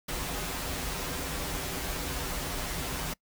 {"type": "noise with comb filter", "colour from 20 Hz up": "pink", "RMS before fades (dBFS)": -34, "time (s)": [0.08, 3.14], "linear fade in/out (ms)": 10, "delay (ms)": 9.2, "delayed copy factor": -0.75, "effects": ["noise-tail reverb RT60 0.1 s tail -24 dB re dry"]}